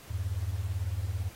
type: beating tone pair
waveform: sine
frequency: 82.41 / 100.41 Hz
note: E2 / G2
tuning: 0 / +42 cents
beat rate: 18 Hz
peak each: -33 / -32 dBFS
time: 0.1-1.3 s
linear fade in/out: 10 ms
effects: pink hiss -51 dBFS RMS until 1.35 s + AAC 48 kbps